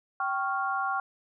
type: tone cluster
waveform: sine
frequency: 779 / 1104 / 1393 Hz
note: G5 / C#6 / F6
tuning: -11 / -7 / -5 cents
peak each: -31 dBFS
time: 0.2-1 s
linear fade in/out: 2 ms
effects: none